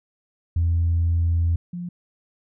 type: tone pair in turn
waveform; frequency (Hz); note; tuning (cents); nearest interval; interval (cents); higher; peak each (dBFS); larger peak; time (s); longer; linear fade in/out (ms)
sine; 84.3 / 175.76; E2 / F3; +39 / +11; octave + minor second; 1272; second; -16 / -28; first; 0.56-1.56 / 1.73-1.89; first; 5
effects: tanh soft clip ceiling -14 dBFS